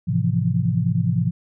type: chord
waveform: sine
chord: F major seventh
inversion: first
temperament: equal with one note detuned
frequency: 108.3 / 130.81 / 164.81 / 174.61 Hz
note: A2 / C3 / E3 / F3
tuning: -27 / 0 / 0 / 0 cents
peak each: -23 dBFS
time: 0.07-1.31 s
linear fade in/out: 20 ms
effects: none